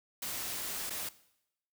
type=noise with dropouts; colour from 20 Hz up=white; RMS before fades=-38 dBFS; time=0.22-1.09 s; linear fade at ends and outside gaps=5 ms; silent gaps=0.897-0.904 s; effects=noise-tail reverb RT60 0.8 s tail -18 dB re dry